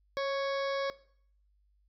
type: harmonic tone with a mistuned harmonic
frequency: 554.4 Hz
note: C#5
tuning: in tune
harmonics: 1 / 2 / 3 / 4 / 6 / 7 / 8 / 9 / 10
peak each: -31 / -37 / -41 / -43 / -47 / -48 / -49 / -50 / -51 dBFS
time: 0.17-0.9 s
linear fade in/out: 0 ms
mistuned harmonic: 1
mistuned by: -18 cents
effects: noise-tail reverb RT60 0.6 s tail -19 dB re dry + added 50 Hz sine -66 dBFS peak until 1.88 s